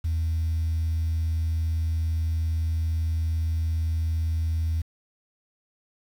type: tone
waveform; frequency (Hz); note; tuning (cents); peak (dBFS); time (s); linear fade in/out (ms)
sine; 81.2; E2; -26; -21; 0.04-4.82; 10
effects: tanh soft clip ceiling -20 dBFS + 8-bit